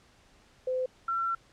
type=tone pair in turn; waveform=sine; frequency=512 / 1354.3 Hz; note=C5 / E6; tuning=-38 / +46 cents; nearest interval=octave + perfect fourth; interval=1684 cents; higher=second; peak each=-27 dBFS; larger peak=neither; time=0.67-0.86 / 1.08-1.35 s; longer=second; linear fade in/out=5 ms; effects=pink hiss -61 dBFS RMS until 1.52 s + low-pass 7000 Hz 12 dB/octave